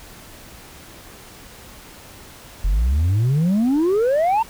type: exponential sweep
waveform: sine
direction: up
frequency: 42.23 to 934 Hz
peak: -12 dBFS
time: 2.64-4.43 s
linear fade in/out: 10 ms
effects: tanh soft clip ceiling -14 dBFS + pink hiss -42 dBFS RMS until 4.49 s